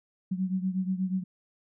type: beating tone pair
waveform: sine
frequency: 185 / 193.3 Hz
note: F#3 / G3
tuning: 0 / -24 cents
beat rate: 8.3 Hz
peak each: -28 / -32 dBFS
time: 0.31-1.24 s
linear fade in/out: 10 ms
effects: none